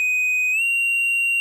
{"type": "tone with pitch glide", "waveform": "triangle", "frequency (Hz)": [2500, 2758], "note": ["D#7", "F7"], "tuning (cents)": [8, -22], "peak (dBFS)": -16, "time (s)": [0, 1.4], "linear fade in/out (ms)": 0, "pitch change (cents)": 170, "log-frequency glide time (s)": [0.52, 0.62], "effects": []}